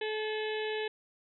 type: harmonic tone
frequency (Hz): 431.2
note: A4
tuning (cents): -35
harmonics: 1 / 2 / 4 / 5 / 6 / 7 / 8 / 9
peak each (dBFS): -33 / -42 / -41 / -46 / -44 / -45 / -47 / -48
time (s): 0.01-0.88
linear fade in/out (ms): 5
effects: none